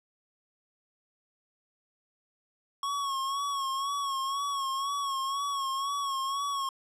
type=tone with vibrato; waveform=square; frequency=1102 Hz; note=C#6; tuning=11 cents flat; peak=-30 dBFS; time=2.83-6.69 s; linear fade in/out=2 ms; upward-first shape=sine; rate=2 Hz; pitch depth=51 cents each way; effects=low-pass 10000 Hz 12 dB/octave